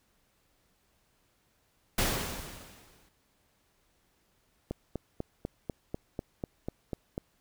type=noise with exponential decay; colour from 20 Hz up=pink; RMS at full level=-26 dBFS; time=1.98-3.09 s; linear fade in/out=5 ms; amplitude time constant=240 ms
type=click train; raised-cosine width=2 ms; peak=-20 dBFS; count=11; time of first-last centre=4.71-7.179 s; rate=4.05 Hz
effects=pink hiss -71 dBFS RMS until 7.4 s